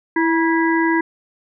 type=harmonic tone with a mistuned harmonic; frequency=329.6 Hz; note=E4; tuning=in tune; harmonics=1 / 3 / 5 / 6; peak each=-16 / -21 / -23 / -24 dBFS; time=0.16-1.01 s; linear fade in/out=5 ms; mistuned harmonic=3; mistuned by=-44 cents; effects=none